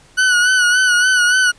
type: tone with vibrato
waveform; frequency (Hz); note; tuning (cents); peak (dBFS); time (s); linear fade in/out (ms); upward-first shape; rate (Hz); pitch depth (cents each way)
40% pulse; 1480; F#6; 0; -10; 0.17-1.52; 20; sine; 3.5; 48
effects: pink hiss -48 dBFS RMS until 1.58 s + resampled to 22050 Hz